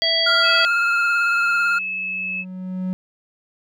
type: harmonic tone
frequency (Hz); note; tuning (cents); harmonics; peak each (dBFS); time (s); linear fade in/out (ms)
659.3; E5; 0; 1 / 3 / 5 / 7; -25 / -25 / -20 / -20; 0.02-0.65; 0
type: tone with vibrato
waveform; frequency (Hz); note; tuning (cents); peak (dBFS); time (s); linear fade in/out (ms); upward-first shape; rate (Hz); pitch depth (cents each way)
triangle; 1396.9; F6; 0; -15; 0.26-1.79; 10; triangle; 18; 30
type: tone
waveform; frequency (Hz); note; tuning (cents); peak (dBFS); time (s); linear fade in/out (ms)
sine; 2598; E7; -26; -23; 0.42-2.45; 50
type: tone with exponential growth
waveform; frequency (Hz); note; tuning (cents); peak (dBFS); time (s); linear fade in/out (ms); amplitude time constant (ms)
triangle; 185; F#3; 0; -18; 1.32-2.93; 0; 350
effects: none